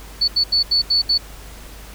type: tone bursts at uneven times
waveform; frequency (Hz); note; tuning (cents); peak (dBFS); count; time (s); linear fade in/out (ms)
sine; 4456; C#8; +8; -13; 6; 0.21-0.28 / 0.36-0.44 / 0.52-0.63 / 0.71-0.82 / 0.9-1.02 / 1.09-1.18; 10
effects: added 50 Hz sine -37 dBFS peak until 1.94 s + pink hiss -41 dBFS RMS until 1.94 s